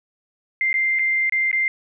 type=tone with dropouts; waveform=sine; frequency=2093 Hz; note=C7; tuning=in tune; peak=-17 dBFS; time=0.61-1.68 s; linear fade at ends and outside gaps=1 ms; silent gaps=0.729-0.741 / 0.988-0.993 / 1.296-1.323 / 1.514-1.529 s; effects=none